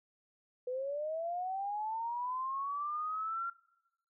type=linear sweep; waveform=sine; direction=up; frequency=491.5 to 1382 Hz; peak=-34 dBFS; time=0.67-3.5 s; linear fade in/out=5 ms; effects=noise-tail reverb RT60 1.0 s tail -24 dB re dry